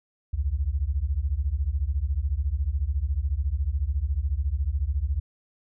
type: beating tone pair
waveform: sine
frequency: 63.4 / 77.4 Hz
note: B1 / D#2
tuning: +46 / -9 cents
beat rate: 14 Hz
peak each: -26 dBFS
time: 0.33-5.2 s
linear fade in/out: 10 ms
effects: none